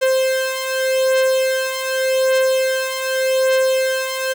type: beating tone pair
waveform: 45% pulse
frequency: 523.3 / 524.15 Hz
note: C5 / C5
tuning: 0 / +3 cents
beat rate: 0.85 Hz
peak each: -21 / -17 dBFS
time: 0.01-4.34 s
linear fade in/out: 20 ms
effects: none